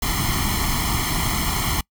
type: noise with comb filter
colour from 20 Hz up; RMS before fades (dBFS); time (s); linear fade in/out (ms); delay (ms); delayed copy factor
pink; -22; 0.02-1.81; 5; 0.95; +0.9
effects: noise-tail reverb RT60 0.1 s tail -26 dB re dry